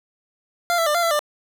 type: tone with pitch steps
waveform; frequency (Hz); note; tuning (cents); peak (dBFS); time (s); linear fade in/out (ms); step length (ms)
25% pulse; 694 / 664 / 597 / 690 / 670 / 595; F5 / E5 / D5 / F5 / E5 / D5; -11 / +12 / +28 / -21 / +28 / +22; -14; 0.7-1.192; 0; 82
effects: none

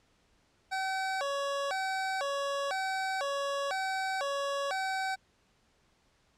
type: tone with vibrato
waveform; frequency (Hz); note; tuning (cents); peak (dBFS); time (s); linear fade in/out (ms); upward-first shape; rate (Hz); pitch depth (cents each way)
25% pulse; 654; E5; -14; -27; 0.71-5.16; 20; square; 1; 270
effects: pink hiss -69 dBFS RMS until 6.37 s + low-pass 7000 Hz 12 dB/octave

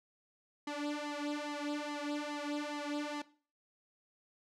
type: tone with flanger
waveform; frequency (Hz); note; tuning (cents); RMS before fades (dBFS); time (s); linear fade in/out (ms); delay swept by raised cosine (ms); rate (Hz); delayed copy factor
sawtooth; 293.7; D4; 0; -38; 0.67-3.22; 5; 0.97 to 3.17; 2.4; +0.85
effects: noise-tail reverb RT60 0.4 s tail -18 dB re dry + low-pass 6000 Hz 12 dB/octave

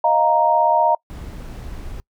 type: chord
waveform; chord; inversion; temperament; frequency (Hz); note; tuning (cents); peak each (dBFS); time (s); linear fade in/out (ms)
sine; Eb suspended second; none; equal; 622.3 / 698.5 / 932.3; Eb5 / F5 / Bb5; 0 / 0 / 0; -19 / -19 / -15; 0.04-0.95; 5
type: noise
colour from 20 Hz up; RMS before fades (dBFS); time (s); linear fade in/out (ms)
brown; -32; 1.1-2; 0
effects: noise-tail reverb RT60 0.1 s tail -25 dB re dry

